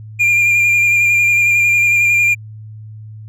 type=tone with vibrato; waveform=triangle; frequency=2400 Hz; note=D7; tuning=37 cents sharp; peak=-8 dBFS; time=0.19-2.35 s; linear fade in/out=20 ms; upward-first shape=square; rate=11 Hz; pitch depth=16 cents each way; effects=added 108 Hz sine -30 dBFS peak until 3.28 s